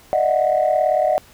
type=tone cluster; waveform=sine; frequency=599 / 637 / 737 Hz; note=D5 / D#5 / F#5; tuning=+34 / +41 / -7 cents; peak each=-18 dBFS; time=0.13-1.18 s; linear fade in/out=0 ms; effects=tanh soft clip ceiling -8 dBFS + pink hiss -48 dBFS RMS until 1.33 s